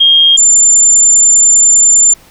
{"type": "tone pair in turn", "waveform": "sine", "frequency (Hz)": [3232, 7185], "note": ["G#7", "A8"], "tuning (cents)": [-48, 35], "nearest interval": "octave + major second", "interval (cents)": 1383, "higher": "second", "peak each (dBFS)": -3, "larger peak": "neither", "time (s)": [[0, 0.37], [0.37, 2.14]], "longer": "second", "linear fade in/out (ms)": 10, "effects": ["pink hiss -42 dBFS RMS until 2.3 s"]}